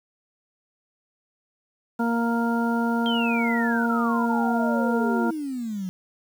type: harmonic tone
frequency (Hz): 233.1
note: A#3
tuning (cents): 0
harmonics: 1 / 2 / 3 / 4 / 6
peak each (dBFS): -22 / -31 / -32 / -30 / -31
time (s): 1.99-5.31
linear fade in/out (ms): 10
type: exponential sweep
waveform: sine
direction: down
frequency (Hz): 3220 to 180.2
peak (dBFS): -27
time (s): 3.06-5.89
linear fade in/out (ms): 0
effects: 8-bit